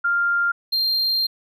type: tone pair in turn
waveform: sine / triangle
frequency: 1396.9 / 4186 Hz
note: F6 / C8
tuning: 0 / 0 cents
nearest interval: octave + perfect fifth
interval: 1900 cents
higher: second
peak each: -17 dBFS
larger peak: neither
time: 0.04-0.52 / 0.72-1.27 s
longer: second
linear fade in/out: 10 ms
effects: none